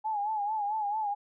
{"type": "tone with vibrato", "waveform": "sine", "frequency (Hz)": 843, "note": "G#5", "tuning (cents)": 26, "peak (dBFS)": -28, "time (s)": [0.04, 1.15], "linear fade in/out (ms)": 20, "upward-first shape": "sine", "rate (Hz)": 4.5, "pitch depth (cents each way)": 78, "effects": []}